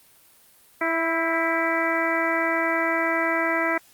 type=harmonic tone with a mistuned harmonic; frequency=329.8 Hz; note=E4; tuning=1 cent sharp; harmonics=1 / 2 / 3 / 4 / 5 / 6 / 7; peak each=-28 / -27 / -30 / -29 / -30 / -26 / -32 dBFS; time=0.81-3.78 s; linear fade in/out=5 ms; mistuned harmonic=5; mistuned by=-40 cents; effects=white hiss -55 dBFS RMS until 3.93 s + Opus 32 kbps